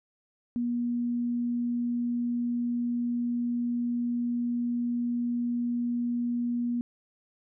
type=tone; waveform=sine; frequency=240 Hz; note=B3; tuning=49 cents flat; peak=-26 dBFS; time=0.56-6.81 s; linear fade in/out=0 ms; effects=none